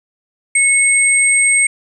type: tone pair together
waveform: sine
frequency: 2198 / 8410 Hz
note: C#7 / C9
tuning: -15 / +8 cents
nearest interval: octave + major seventh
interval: 2323 cents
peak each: -12 dBFS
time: 0.55-1.67 s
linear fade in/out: 5 ms
effects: none